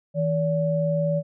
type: tone pair together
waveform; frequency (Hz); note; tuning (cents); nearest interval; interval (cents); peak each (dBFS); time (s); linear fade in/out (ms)
sine; 161.07 / 574; E3 / D5; -40 / -40; octave + minor seventh; 2200; -23; 0.14-1.23; 50
effects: none